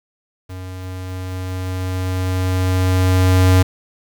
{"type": "tone with level ramp", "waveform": "square", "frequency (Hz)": 92.5, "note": "F#2", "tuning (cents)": 0, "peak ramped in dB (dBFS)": [-30, -9], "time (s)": [0.49, 3.63], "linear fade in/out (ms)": 10, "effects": ["8-bit"]}